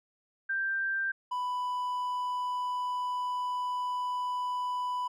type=tone pair in turn; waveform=sine / triangle; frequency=1576 / 992.8 Hz; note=G6 / B5; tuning=+9 / +9 cents; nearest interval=minor sixth; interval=800 cents; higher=first; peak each=-28 dBFS; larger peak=neither; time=0.49-1.12 / 1.31-5.08 s; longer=second; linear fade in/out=10 ms; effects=none